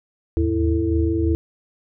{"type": "tone cluster", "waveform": "sine", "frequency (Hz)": [75.8, 79, 104.4, 330.6, 443.1], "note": ["D#2", "D#2", "G#2", "E4", "A4"], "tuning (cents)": [-45, 27, 10, 5, 12], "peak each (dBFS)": [-28, -21, -28, -20, -29], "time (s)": [0.37, 1.35], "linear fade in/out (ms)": 0, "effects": []}